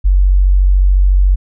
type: tone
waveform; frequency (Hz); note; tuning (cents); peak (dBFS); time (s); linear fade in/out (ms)
sine; 47; F#1; +28; -6; 0.04-1.36; 20
effects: none

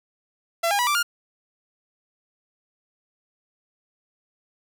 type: tone with pitch steps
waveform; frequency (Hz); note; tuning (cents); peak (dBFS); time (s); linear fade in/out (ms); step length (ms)
sawtooth; 674 / 810.8 / 975.5 / 1173.5 / 1411.8; E5 / G#5 / B5 / D6 / F6; +38 / -42 / -22 / -2 / +18; -16; 0.63-1.03; 10; 80
effects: none

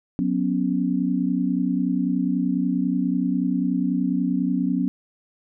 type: chord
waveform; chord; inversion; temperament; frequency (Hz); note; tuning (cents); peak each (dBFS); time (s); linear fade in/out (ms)
sine; F# suspended fourth; none; equal with one note detuned; 183.08 / 246.9 / 277.2; F#3 / B3 / C#4; -18 / 0 / 0; -24; 0.19-4.88; 0
effects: none

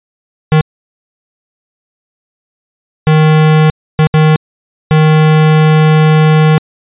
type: tone bursts at uneven times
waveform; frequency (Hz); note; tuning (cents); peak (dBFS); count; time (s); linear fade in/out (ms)
square; 155.56; D#3; 0; -5; 5; 0.52-0.61 / 3.07-3.7 / 3.99-4.07 / 4.14-4.36 / 4.91-6.58; 0
effects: resampled to 8000 Hz

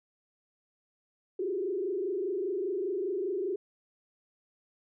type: tone with frequency modulation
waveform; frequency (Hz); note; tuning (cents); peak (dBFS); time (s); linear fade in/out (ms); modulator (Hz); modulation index
sine; 380.7; F#4; +49; -29; 1.39-3.56; 5; 25; 1.4
effects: none

